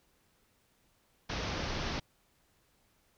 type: low-pass noise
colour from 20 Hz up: pink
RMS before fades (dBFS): -36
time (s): 1.29-2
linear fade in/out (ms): 10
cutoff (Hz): 6000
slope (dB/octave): 96
effects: pink hiss -71 dBFS RMS until 3.17 s